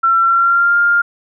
sine tone with pitch glide, 1352 to 1403.7 Hz, E6 to F6, +43 to +8 cents, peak -9 dBFS, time 0.03-1.02 s, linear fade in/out 10 ms, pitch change +65 cents, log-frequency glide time 0.21-0.77 s, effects none

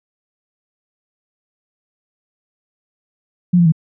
sine tone with pitch steps, 177.6 / 171.8 / 160.2 Hz, F3 / F3 / E3, +29 / -28 / -49 cents, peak -8 dBFS, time 3.53-3.722 s, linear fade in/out 10 ms, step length 64 ms, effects none

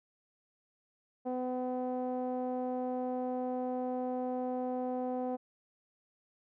sawtooth tone with low-pass filter, 252.6 Hz, B3, 39 cents sharp, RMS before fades -35 dBFS, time 1.25-5.37 s, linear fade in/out 20 ms, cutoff 660 Hz, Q 4.7, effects none

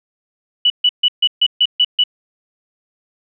sine tone bursts, 2955 Hz, F#7, 3 cents flat, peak -9 dBFS, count 8, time 0.65-2.038 s, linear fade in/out 5 ms, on 51 ms, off 140 ms, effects none

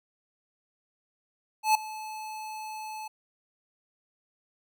square tone with ADSR envelope, 865 Hz, A5, 30 cents flat, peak -18 dBFS, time 1.63-3.08 s, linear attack 120 ms, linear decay 4 ms, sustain -19 dB, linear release 8 ms, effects none

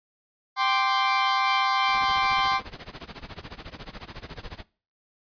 sawtooth chord, G suspended fourth, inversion none, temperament equal, 784 / 1046.5 / 1174.7 Hz, G5 / C6 / D6, 0 / 0 / 0 cents, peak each -22 / -20 / -24 dBFS, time 0.56-2.61 s, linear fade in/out 50 ms
pink noise with tremolo, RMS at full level -37 dBFS, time 1.87-4.65 s, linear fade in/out 50 ms, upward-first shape sine, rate 14 Hz, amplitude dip 90%
effects noise-tail reverb RT60 0.4 s tail -22 dB re dry + resampled to 11025 Hz

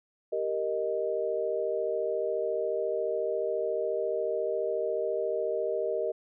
sine chord, Eb major, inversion first, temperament equal, 392 / 466.2 / 622.3 Hz, G4 / Bb4 / Eb5, 0 / 0 / 0 cents, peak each -33 / -31 / -31 dBFS, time 0.32-6.12 s, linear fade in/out 10 ms, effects none

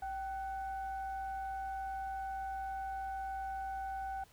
sine tone with frequency modulation, 774 Hz, G5, 22 cents flat, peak -37 dBFS, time 0.02-4.24 s, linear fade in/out 5 ms, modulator 715 Hz, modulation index 0.47, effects pink hiss -64 dBFS RMS until 4.32 s

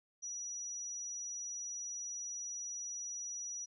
sine tone, 5840 Hz, F#8, 24 cents flat, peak -40 dBFS, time 0.22-3.66 s, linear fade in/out 20 ms, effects none

